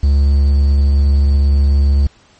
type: tone with quantisation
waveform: triangle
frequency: 70.2 Hz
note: C#2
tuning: 22 cents sharp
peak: -6 dBFS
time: 0.03-2.07 s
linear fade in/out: 5 ms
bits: 6
effects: pink hiss -49 dBFS RMS until 2.39 s + MP3 32 kbps